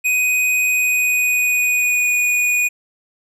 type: tone with pitch glide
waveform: square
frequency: 2499 to 2465 Hz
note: D#7 to D#7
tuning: +7 to -17 cents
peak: -15 dBFS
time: 0.04-2.69 s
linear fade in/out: 20 ms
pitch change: -24 cents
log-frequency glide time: 0.68-2.17 s
effects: resampled to 32000 Hz